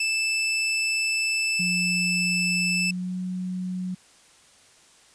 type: tone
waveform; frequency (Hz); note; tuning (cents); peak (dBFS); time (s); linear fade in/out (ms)
sawtooth; 2637; E7; 0; -19; 0-2.91; 5
type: tone with pitch glide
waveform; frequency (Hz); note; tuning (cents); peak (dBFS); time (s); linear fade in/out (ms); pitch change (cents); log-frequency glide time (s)
sine; 178.4 to 183.31; F3 to F#3; +37 to -16; -27; 1.59-3.95; 10; +47; 2.7-3.17
effects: white hiss -55 dBFS RMS until 5.14 s + resampled to 22050 Hz